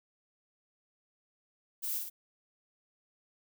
violet noise with echo, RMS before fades -36 dBFS, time 1.82-1.99 s, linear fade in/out 20 ms, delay 55 ms, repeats 2, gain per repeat -3 dB, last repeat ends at 2.1 s, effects none

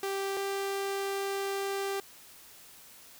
sawtooth tone pair in turn, 392 / 393.9 Hz, G4 / G4, 0 / +8 cents, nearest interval unison, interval 8 cents, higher second, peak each -27 dBFS, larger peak neither, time 0.03-0.37 / 0.37-2 s, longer second, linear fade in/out 2 ms, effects white hiss -53 dBFS RMS until 3.19 s

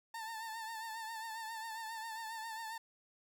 30% pulse tone with vibrato, 895 Hz, A5, 29 cents sharp, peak -39 dBFS, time 0.14-2.78 s, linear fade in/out 5 ms, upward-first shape triangle, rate 7.4 Hz, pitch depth 58 cents each way, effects none

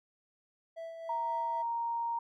triangle tone with tremolo, 659.3 Hz, E5, in tune, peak -37 dBFS, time 0.76-1.63 s, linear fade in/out 20 ms, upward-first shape sine, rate 3.8 Hz, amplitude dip 40%
sine tone, 932.3 Hz, A#5, in tune, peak -31 dBFS, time 1.09-2.19 s, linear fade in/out 5 ms
effects none

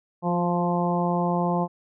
harmonic tone with a mistuned harmonic, 174.61 Hz, F3, in tune, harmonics 1 / 2 / 3 / 4 / 5 / 6, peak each -24 / -30 / -30 / -29 / -29 / -32 dBFS, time 0.22-1.68 s, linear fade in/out 50 ms, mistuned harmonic 2, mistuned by +17 cents, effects none

